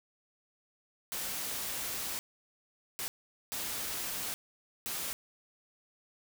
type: noise bursts at uneven times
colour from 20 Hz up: white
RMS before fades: -37 dBFS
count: 4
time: 1.12-2.19 / 2.99-3.08 / 3.52-4.34 / 4.86-5.13 s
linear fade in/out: 0 ms
effects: none